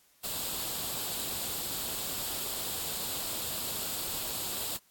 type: noise with comb filter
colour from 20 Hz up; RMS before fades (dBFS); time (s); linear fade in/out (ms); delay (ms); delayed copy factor
white; -35; 0.23-4.78; 20; 0.25; +0.5
effects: white hiss -65 dBFS RMS until 4.9 s + AAC 64 kbps